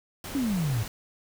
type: noise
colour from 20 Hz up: pink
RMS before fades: -38 dBFS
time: 0.24-0.88 s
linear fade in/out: 2 ms
type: exponential sweep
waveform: sine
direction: down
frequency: 288.5 to 104.8 Hz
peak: -24 dBFS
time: 0.35-0.83 s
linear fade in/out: 0 ms
effects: none